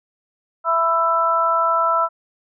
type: harmonic tone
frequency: 331.6 Hz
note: E4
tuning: 10 cents sharp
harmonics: 2 / 3 / 4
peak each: -22 / -21 / -17 dBFS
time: 0.64-2.09 s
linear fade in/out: 50 ms
effects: none